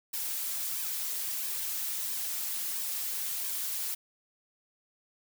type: noise with flanger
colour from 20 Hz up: blue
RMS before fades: -34 dBFS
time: 0.13-3.95 s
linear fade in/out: 10 ms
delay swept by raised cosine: 1.4 to 7.1 ms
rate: 1.5 Hz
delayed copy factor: -0.7
effects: none